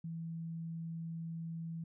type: tone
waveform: sine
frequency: 164.81 Hz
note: E3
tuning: in tune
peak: -39 dBFS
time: 0.04-1.84 s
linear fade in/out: 5 ms
effects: none